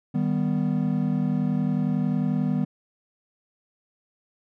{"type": "chord", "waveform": "triangle", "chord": "Eb augmented", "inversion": "none", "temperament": "equal", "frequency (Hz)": [155.56, 196, 246.9], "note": ["Eb3", "G3", "B3"], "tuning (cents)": [0, 0, 0], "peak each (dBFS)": -24, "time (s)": [0.14, 2.65], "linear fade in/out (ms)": 10, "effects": []}